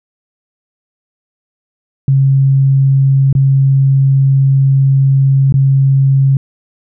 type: tone with dropouts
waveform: sine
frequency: 135.9 Hz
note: C#3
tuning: 34 cents flat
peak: -6 dBFS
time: 2.08-6.37 s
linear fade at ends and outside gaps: 2 ms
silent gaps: 3.328-3.351 / 5.524-5.54 s
effects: none